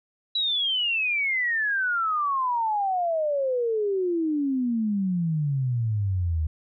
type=exponential sweep; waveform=sine; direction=down; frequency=3951 to 76 Hz; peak=-22 dBFS; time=0.35-6.47 s; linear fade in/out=5 ms; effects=none